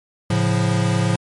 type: chord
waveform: square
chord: A augmented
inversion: none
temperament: equal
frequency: 110 / 138.59 / 174.61 Hz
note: A2 / C#3 / E#3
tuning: 0 / 0 / 0 cents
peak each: -20 / -24 / -21 dBFS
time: 0.3-1.16 s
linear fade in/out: 5 ms
effects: MP3 48 kbps